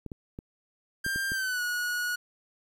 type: clicks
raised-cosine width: 3 ms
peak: -25 dBFS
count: 6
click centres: 0.063 / 0.118 / 0.389 / 1.064 / 1.16 / 1.319 s
type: tone with pitch glide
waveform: 45% pulse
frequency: 1589 to 1457.1 Hz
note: G6 to F#6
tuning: +23 to -27 cents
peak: -28 dBFS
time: 1.04-2.16 s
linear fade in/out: 10 ms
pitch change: -150 cents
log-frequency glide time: 1.31-1.62 s
effects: 10-bit